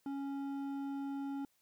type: tone with hard clipping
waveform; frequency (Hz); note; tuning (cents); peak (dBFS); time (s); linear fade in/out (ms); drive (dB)
sine; 277.2; C#4; 0; -39; 0.06-1.45; 2; 8
effects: white hiss -75 dBFS RMS until 1.61 s